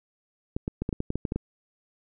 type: clicks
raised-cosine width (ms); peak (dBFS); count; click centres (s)
3; -15; 11; 0.565 / 0.679 / 0.82 / 0.891 / 0.928 / 1.004 / 1.104 / 1.156 / 1.252 / 1.321 / 1.36
effects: none